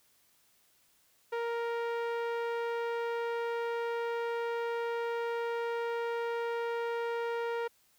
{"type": "tone with low-pass filter", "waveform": "sawtooth", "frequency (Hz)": 467.3, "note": "A#4", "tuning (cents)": 4, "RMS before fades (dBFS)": -34, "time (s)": [1.32, 7.68], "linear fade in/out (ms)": 10, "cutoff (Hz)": 2100, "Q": 0.7, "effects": ["white hiss -68 dBFS RMS until 7.98 s"]}